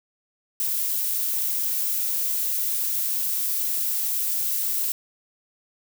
violet noise, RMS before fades -25 dBFS, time 0.6-4.92 s, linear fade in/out 0 ms, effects none

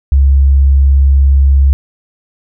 sine tone, 68.5 Hz, C#2, 20 cents flat, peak -4 dBFS, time 0.12-1.73 s, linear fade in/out 0 ms, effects none

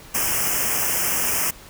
white band-stop noise, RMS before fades -22 dBFS, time 0.14-1.51 s, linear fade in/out 10 ms, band 3100 to 5100 Hz, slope 96 dB/octave, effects pink hiss -44 dBFS RMS until 1.69 s

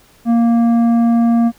triangle tone with tanh clipping, 233.1 Hz, A#3, in tune, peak -11 dBFS, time 0.25-1.52 s, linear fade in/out 50 ms, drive 13 dB, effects pink hiss -49 dBFS RMS until 1.58 s

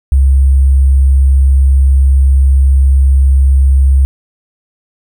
sine tone with sample-and-hold, 67.4 Hz, C#2, 48 cents flat, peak -4 dBFS, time 0.12-4.05 s, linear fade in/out 0 ms, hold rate 8820 Hz, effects none

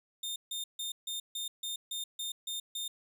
sawtooth tone bursts, 3633 Hz, A#7, 45 cents flat, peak -32 dBFS, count 10, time 0.23-2.88 s, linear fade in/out 5 ms, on 130 ms, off 150 ms, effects none

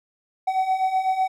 triangle beating tone pair, 750 / 758 Hz, F#5 / F#5, +23 / +42 cents, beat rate 8 Hz, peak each -24 / -19 dBFS, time 0.47-1.28 s, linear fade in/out 10 ms, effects none

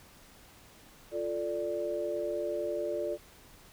sine chord, D minor, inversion first, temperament equal, 349.2 / 440 / 587.3 Hz, F4 / A4 / D5, 0 / 0 / 0 cents, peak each -36 / -37 / -33 dBFS, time 1.11-3.18 s, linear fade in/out 50 ms, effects pink hiss -56 dBFS RMS until 3.72 s

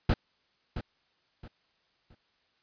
brown noise with echo, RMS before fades -23 dBFS, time 0.09-0.14 s, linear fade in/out 5 ms, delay 670 ms, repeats 3, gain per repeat -11 dB, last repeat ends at 2.15 s, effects white hiss -71 dBFS RMS until 2.62 s + resampled to 11025 Hz

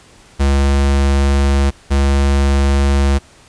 square tone pair in turn, 69.3 / 69.3 Hz, C#2 / C#2, 0 / 0 cents, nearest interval unison, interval 0 cents, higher neither, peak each -11 dBFS, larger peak neither, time 0.39-1.71 / 1.9-3.19 s, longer first, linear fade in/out 20 ms, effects pink hiss -45 dBFS RMS until 3.48 s + resampled to 22050 Hz

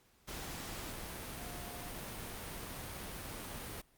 sine tone in noise, 710 Hz, F5, 28 cents sharp, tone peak -51 dBFS, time 1.38-1.92 s, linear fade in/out 20 ms, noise pink, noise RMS -44 dBFS, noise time 0.27-3.82 s, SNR -10 dB, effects pink hiss -69 dBFS RMS until 3.97 s + Opus 48 kbps

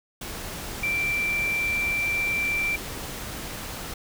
sine tone in noise, 2349 Hz, D7, in tune, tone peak -23 dBFS, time 0.83-2.76 s, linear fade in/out 5 ms, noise pink, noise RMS -35 dBFS, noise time 0.21-3.94 s, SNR +9 dB, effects none

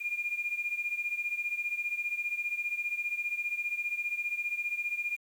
sine beating tone pair, 2410 / 2425 Hz, D7 / D#7, +44 / -45 cents, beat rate 15 Hz, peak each -32 / -35 dBFS, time 0-5.17 s, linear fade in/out 20 ms, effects tanh soft clip ceiling -23 dBFS + 9-bit

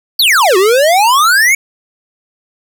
square exponential two-way sweep, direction down then up, 4699 to 358.1 to 2280 Hz, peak -7 dBFS, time 0.19-1.55 s, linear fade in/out 5 ms, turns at 0.57 s, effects none

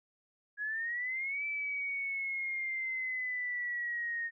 sine exponential two-way sweep, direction up then down, 1661.2 to 2323 to 1847 Hz, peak -33 dBFS, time 0.57-4.31 s, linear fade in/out 50 ms, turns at 1.45 s, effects none

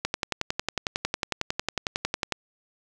click train, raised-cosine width 0.2 ms, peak -8 dBFS, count 26, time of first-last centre 0.05-2.323 s, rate 11 Hz, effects none

